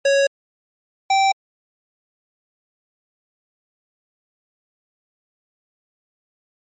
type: tone pair in turn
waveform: square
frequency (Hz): 554.4 / 778.1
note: C#5 / G5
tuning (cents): 0 / -13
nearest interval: tritone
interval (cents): 587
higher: second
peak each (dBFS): -14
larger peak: neither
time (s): 0.05-0.27 / 1.1-1.32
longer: neither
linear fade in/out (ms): 5
effects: MP3 32 kbps